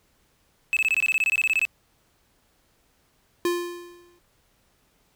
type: tone bursts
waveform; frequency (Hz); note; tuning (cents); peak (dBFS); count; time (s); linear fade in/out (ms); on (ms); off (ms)
triangle; 2600; E7; -24; -17; 16; 0.73-1.652; 0; 37; 22
type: tone with exponential decay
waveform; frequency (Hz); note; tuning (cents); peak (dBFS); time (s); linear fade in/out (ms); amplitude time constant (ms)
square; 349.2; F4; 0; -20; 3.45-4.19; 2; 160
effects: pink hiss -65 dBFS RMS until 5.15 s